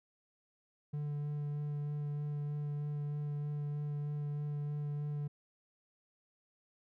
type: tone with vibrato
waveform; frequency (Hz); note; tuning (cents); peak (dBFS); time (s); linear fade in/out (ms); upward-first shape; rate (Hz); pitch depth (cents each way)
triangle; 146.83; D3; 0; -33; 0.93-5.28; 10; sine; 3.2; 11
effects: none